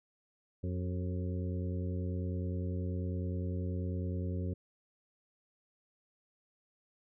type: harmonic tone with a mistuned harmonic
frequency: 90 Hz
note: F#2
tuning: 47 cents flat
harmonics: 1 / 2 / 3 / 4 / 5 / 6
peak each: -34 / -40 / -44 / -46 / -48 / -50 dBFS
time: 0.63-4.54 s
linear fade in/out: 10 ms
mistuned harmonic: 4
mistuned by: +53 cents
effects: none